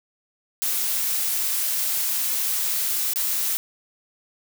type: noise with dropouts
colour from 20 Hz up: blue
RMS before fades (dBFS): -24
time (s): 0.62-3.57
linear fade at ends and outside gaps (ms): 0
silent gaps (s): 3.135-3.159
effects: none